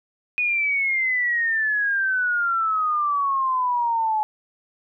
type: exponential sweep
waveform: sine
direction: down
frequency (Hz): 2484 to 850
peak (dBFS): -19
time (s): 0.38-4.23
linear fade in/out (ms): 0
effects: none